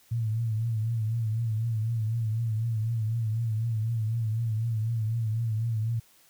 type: tone with vibrato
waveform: sine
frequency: 112.4 Hz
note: A2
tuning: 37 cents sharp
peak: -25 dBFS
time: 0.11-6 s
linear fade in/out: 10 ms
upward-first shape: triangle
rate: 4 Hz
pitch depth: 86 cents each way
effects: white hiss -60 dBFS RMS until 6.29 s